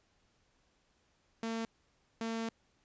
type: tone bursts at uneven times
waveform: sawtooth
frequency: 226.7 Hz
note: A#3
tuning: 48 cents flat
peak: -31 dBFS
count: 2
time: 1.43-1.65 / 2.21-2.49 s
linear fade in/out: 2 ms
effects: pink hiss -73 dBFS RMS until 2.84 s + resampled to 16000 Hz